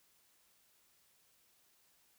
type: silence
effects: white hiss -71 dBFS RMS until 2.18 s